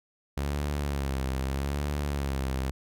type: tone with vibrato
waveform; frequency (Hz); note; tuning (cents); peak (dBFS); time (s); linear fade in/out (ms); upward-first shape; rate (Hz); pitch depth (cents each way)
sawtooth; 69.3; C#2; 0; -24; 0.37-2.71; 5; sine; 0.8; 89
effects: none